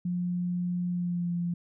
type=tone with pitch glide; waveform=sine; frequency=177.4 to 173.25 Hz; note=F3 to F3; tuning=+27 to -14 cents; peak=-27 dBFS; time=0.05-1.54 s; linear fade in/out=5 ms; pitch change=-41 cents; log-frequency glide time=0.89-1.33 s; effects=none